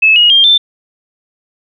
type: tone with pitch steps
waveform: sine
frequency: 2600 / 2885 / 3201 / 3552 Hz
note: E7 / F#7 / G7 / A7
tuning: -24 / -44 / +36 / +16 cents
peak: -4 dBFS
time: 0.02-0.58 s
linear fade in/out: 10 ms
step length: 140 ms
effects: none